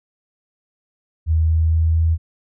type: tone with pitch steps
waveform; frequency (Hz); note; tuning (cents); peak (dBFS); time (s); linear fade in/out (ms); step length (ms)
sine; 80.1 / 80.56 / 81.03 / 81.5; E2 / E2 / E2 / E2; -49 / -39 / -29 / -19; -13; 1.26-2.18; 50; 230
effects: none